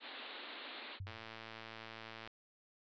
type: band-pass noise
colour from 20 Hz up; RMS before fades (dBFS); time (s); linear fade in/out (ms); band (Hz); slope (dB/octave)
white; -49; 0-1; 50; 230 to 4200; 96
type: tone with exponential decay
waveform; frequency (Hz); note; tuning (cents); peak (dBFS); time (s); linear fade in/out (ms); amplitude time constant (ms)
sine; 95.5; G2; -45; -39; 1-1.31; 5; 67
type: click train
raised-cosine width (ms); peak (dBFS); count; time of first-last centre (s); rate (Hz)
0.3; -32; 136; 1.07-2.275; 112
effects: resampled to 16000 Hz